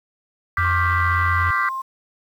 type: chord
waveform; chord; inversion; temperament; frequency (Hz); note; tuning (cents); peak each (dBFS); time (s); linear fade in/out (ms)
sine; G dominant seventh; second; equal; 1174.7 / 1396.9 / 1568 / 1975.5; D6 / F6 / G6 / B6; 0 / 0 / 0 / 0; -21 / -27 / -23 / -24; 0.57-1.69; 2
type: tone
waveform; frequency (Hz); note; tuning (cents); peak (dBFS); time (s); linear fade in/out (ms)
sine; 87.31; F2; 0; -20; 0.58-1.51; 5
type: tone with pitch glide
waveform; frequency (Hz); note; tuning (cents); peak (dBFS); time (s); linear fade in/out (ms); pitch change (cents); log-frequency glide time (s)
sine; 1079 to 1058.6; C#6 to C6; -47 to +20; -24; 0.64-1.82; 10; -33; 1.3-1.41
effects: tanh soft clip ceiling -9 dBFS + 8-bit